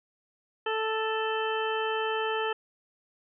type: harmonic tone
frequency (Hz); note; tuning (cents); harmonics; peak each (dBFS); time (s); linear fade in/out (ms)
440; A4; 0; 1 / 2 / 3 / 4 / 6 / 7; -30 / -33 / -35 / -36 / -38 / -38; 0.66-2.53; 5
effects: none